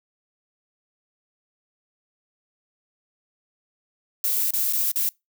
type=noise with dropouts; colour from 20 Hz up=violet; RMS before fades=-23 dBFS; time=4.24-5.09 s; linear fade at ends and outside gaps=1 ms; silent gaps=4.507-4.536 / 4.726-4.733 / 4.916-4.958 s; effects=noise-tail reverb RT60 0.2 s tail -25 dB re dry